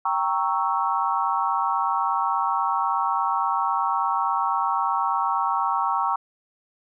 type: chord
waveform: sine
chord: G diminished seventh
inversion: none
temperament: equal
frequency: 784 / 932.3 / 1108.7 / 1318.5 Hz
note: G5 / Bb5 / Db6 / Fb6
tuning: 0 / 0 / 0 / 0 cents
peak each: -27 / -25 / -25 / -28 dBFS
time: 0.05-6.16 s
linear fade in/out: 5 ms
effects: none